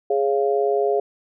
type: harmonic tone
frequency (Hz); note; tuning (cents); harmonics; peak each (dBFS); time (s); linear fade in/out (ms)
138.59; C#3; 0; 3 / 4 / 5; -19 / -25 / -23; 0.1-1; 5
effects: none